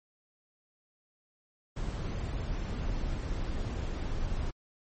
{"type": "noise", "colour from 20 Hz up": "brown", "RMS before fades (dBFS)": -33, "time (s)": [1.76, 4.51], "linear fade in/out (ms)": 10, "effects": ["MP3 32 kbps"]}